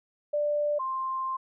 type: tone pair in turn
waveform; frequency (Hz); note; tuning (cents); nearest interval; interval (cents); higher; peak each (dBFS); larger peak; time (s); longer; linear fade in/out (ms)
sine; 590 / 1051.3; D5 / C6; +8 / +8; minor seventh; 1000; second; -24 / -28; first; 0.33-0.79 / 0.79-1.37; second; 10
effects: none